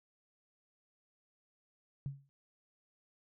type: tone with exponential decay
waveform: sine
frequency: 138.59 Hz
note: C#3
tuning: in tune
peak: -33 dBFS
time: 2.06-2.29 s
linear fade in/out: 0 ms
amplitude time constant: 48 ms
effects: none